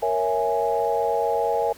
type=chord; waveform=sine; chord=A# half-diminished seventh; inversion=none; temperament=equal; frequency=466.2 / 554.4 / 659.3 / 830.6 Hz; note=A#4 / C#5 / E5 / G#5; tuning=0 / 0 / 0 / 0 cents; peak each=-24 / -27 / -26 / -24 dBFS; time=0.02-1.73 s; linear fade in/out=10 ms; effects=tanh soft clip ceiling -9 dBFS + pink hiss -47 dBFS RMS until 1.77 s